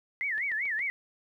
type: tone with vibrato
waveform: sine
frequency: 1975.5 Hz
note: B6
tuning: in tune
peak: -28 dBFS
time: 0.21-0.9 s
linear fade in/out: 0 ms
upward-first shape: sine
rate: 5.1 Hz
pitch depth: 250 cents each way
type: click train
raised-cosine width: 0.3 ms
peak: -32 dBFS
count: 4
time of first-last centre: 0.38-0.793 s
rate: 7.27 Hz
effects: 11-bit